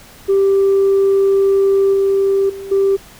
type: tone with level steps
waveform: sine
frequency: 392 Hz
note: G4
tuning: in tune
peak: -8 / -10 / -26 / -9 dBFS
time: 0.28-2.97 s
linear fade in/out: 20 ms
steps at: 1.93 / 2.49 / 2.71 s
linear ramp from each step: 10 ms
effects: tanh soft clip ceiling -7 dBFS + pink hiss -41 dBFS RMS until 3.19 s